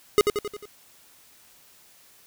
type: tone with echo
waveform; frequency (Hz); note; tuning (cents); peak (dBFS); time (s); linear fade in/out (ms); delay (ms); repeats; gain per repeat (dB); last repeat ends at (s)
square; 415.3; G#4; 0; -14; 0.18-0.21; 0; 89; 5; -5; 0.655
effects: white hiss -55 dBFS RMS until 2.26 s